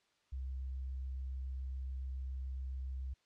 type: tone with vibrato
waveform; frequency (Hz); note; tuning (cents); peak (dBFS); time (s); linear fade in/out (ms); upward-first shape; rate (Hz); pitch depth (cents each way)
sine; 65.41; C2; 0; -38; 0.32-3.14; 10; triangle; 7.1; 10
effects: white hiss -75 dBFS RMS until 3.25 s + low-pass 5000 Hz 12 dB/octave